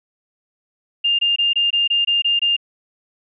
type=tone bursts; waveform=sine; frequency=2807 Hz; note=F7; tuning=8 cents sharp; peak=-14 dBFS; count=9; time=1.04-2.566 s; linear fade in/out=10 ms; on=150 ms; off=22 ms; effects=none